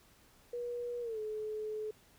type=tone with pitch glide; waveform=sine; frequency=482.1 to 429.5 Hz; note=B4 to A4; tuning=-42 to -42 cents; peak=-36 dBFS; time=0.53-1.91 s; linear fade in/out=5 ms; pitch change=-200 cents; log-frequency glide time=1.01-1.19 s; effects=pink hiss -64 dBFS RMS until 2.18 s